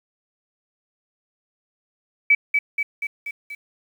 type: tone with echo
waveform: sine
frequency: 2292 Hz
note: D7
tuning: 43 cents flat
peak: -11 dBFS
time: 2.3-2.35 s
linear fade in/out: 5 ms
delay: 240 ms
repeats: 5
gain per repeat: -4 dB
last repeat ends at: 3.55 s
effects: 8-bit